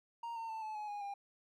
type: tone with pitch steps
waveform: triangle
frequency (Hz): 932.3 / 909.4 / 887.1 / 865.4 / 844.1 / 823.4 / 803.2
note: A#5 / A#5 / A5 / A5 / G#5 / G#5 / G5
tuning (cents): 0 / -43 / +14 / -29 / +28 / -15 / +42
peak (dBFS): -38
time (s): 0.23-1.14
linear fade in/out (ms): 5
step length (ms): 130
effects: none